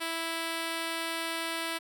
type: tone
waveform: 5% pulse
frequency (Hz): 329.6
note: E4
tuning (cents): 0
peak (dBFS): -20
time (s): 0-1.79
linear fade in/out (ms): 20
effects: none